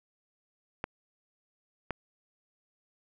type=clicks; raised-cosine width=0.5 ms; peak=-17 dBFS; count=2; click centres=0.841 / 1.907 s; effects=none